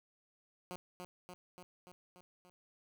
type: tone with echo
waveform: 10% pulse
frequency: 180 Hz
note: F#3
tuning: 47 cents flat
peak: -34 dBFS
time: 0.71-0.76 s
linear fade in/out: 0 ms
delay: 290 ms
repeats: 6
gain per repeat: -3 dB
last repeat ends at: 2.5 s
effects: none